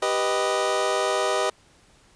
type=chord; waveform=25% pulse; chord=G augmented; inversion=none; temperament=equal; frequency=392 / 493.9 / 622.3 Hz; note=G4 / B4 / D#5; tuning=0 / 0 / 0 cents; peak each=-23 / -23 / -21 dBFS; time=0.02-1.5 s; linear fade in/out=5 ms; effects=pink hiss -57 dBFS RMS until 2.15 s + resampled to 22050 Hz